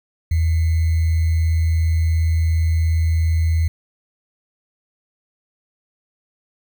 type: tone with sample-and-hold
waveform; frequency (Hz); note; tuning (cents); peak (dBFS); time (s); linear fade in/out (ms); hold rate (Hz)
sine; 81.4; E2; -21; -14; 0.31-3.68; 5; 2100
effects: none